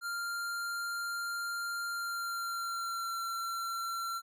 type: tone with pitch glide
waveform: square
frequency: 1393 to 1361.2 Hz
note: F6 to F6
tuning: -5 to -45 cents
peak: -35 dBFS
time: 0.01-4.22 s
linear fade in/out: 50 ms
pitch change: -40 cents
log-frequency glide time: 1.87-3.19 s
effects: none